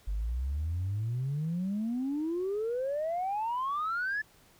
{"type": "exponential sweep", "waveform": "sine", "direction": "up", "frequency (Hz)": [47.88, 1751], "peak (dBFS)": -28, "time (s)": [0.07, 4.22], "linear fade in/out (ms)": 10, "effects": ["tanh soft clip ceiling -26 dBFS", "pink hiss -61 dBFS RMS until 4.59 s"]}